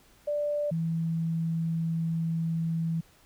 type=tone pair in turn; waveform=sine; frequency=588 / 164.24 Hz; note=D5 / E3; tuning=+2 / -6 cents; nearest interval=octave + minor seventh; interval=2208 cents; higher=first; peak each=-26 dBFS; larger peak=neither; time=0.27-0.71 / 0.71-3.01 s; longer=second; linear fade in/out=10 ms; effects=pink hiss -60 dBFS RMS until 3.25 s